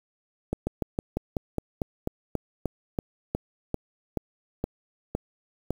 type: slowing click train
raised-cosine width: 2 ms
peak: -13 dBFS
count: 18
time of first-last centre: 0.53-5.706 s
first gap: 140 ms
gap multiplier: 1.09
effects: 7-bit